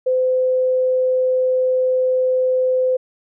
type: tone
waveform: sine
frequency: 512 Hz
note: C5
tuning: 38 cents flat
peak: -14 dBFS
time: 0.06-2.97 s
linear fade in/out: 10 ms
effects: none